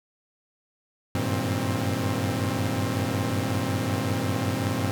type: tone cluster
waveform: sawtooth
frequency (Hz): 95.9 / 101.3 / 117.8 / 159.5 / 264.4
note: G2 / G#2 / A#2 / D#3 / C4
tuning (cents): -37 / -43 / +19 / +43 / +18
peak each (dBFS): -28 / -26 / -26 / -30 / -26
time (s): 1.15-4.91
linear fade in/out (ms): 0
effects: none